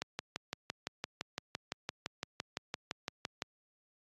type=click train; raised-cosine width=0.2 ms; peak=-18 dBFS; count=21; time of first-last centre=0.02-3.421 s; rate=5.88 Hz; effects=high-pass 100 Hz 12 dB/octave + AAC 32 kbps

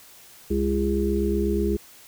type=harmonic tone; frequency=68.1 Hz; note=C#2; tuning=30 cents flat; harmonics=1 / 3 / 5 / 6; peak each=-26 / -26 / -26 / -26 dBFS; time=0.5-1.77 s; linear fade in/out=10 ms; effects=white hiss -49 dBFS RMS until 2.07 s

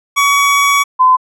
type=tone pair in turn; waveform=25% pulse / sine; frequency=1129 / 1021.6 Hz; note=C#6 / C6; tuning=+31 / -42 cents; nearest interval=major second; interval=173 cents; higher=first; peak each=-5 dBFS; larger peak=neither; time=0.16-0.84 / 0.99-1.17 s; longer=first; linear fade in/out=20 ms; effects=low-pass 12000 Hz 12 dB/octave

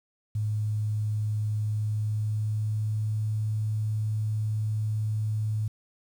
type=tone with pitch glide; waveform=sine; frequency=106.5 to 107.74 Hz; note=G#2 to A2; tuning=+44 to -36 cents; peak=-25 dBFS; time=0.35-5.68 s; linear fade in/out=5 ms; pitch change=+20 cents; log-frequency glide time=1.64-3.23 s; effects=9-bit

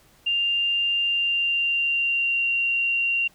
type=tone with pitch glide; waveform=sine; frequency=2794 to 2762 Hz; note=F7 to F7; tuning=0 to -20 cents; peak=-20 dBFS; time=0.26-3.28 s; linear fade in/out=10 ms; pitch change=-20 cents; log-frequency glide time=1-2.48 s; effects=pink hiss -57 dBFS RMS until 3.34 s

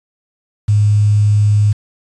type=tone with quantisation; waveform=sine; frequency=104.3 Hz; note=G#2; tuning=8 cents sharp; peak=-8 dBFS; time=0.68-1.73 s; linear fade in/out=10 ms; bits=6; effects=resampled to 22050 Hz

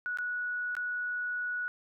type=tone with dropouts; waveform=sine; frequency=1467 Hz; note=F#6; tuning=15 cents flat; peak=-31 dBFS; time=0.06-1.68 s; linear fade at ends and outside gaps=0 ms; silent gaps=0.173-0.186 / 0.752-0.767 s; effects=none

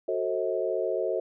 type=chord; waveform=sine; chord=F# diminished seventh; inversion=none; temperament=just; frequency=370 / 444 / 532.8 / 639.4 Hz; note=F#4 / A4 / C5 / Eb5; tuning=0 / +16 / +31 / +47 cents; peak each=-31 dBFS; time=0.08-1.2 s; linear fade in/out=5 ms; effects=none

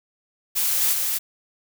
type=noise with echo; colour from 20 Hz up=blue; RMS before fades=-22 dBFS; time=0.55-0.94 s; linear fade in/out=20 ms; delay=250 ms; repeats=1; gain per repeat=-2 dB; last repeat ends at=1.19 s; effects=none

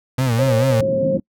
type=tone with vibrato; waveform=35% pulse; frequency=123 Hz; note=B2; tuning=7 cents flat; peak=-14 dBFS; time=0.18-0.81 s; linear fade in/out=5 ms; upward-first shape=sine; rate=4.6 Hz; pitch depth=140 cents each way
type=clicks; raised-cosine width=3 ms; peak=-23 dBFS; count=7; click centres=0.212 / 0.269 / 0.335 / 0.432 / 0.463 / 0.527 / 0.704 s
type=tone with pitch glide; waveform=sine; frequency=540 to 534.7 Hz; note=C#5 to C5; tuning=-45 to +37 cents; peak=-16 dBFS; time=0.38-1.18 s; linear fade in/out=20 ms; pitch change=-18 cents; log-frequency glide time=0.88-1.06 s
type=band-pass noise; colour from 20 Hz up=white; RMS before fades=-24 dBFS; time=0.79-1.2 s; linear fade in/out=5 ms; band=120 to 260 Hz; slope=24 dB/octave
effects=noise-tail reverb RT60 0.1 s tail -26 dB re dry

